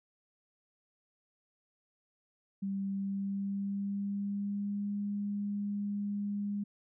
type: tone with pitch glide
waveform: sine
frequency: 196 to 203.6 Hz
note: G3 to G#3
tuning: 0 to -34 cents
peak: -32 dBFS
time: 2.62-6.64 s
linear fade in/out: 10 ms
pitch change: +66 cents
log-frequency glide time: 2.91-4.92 s
effects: none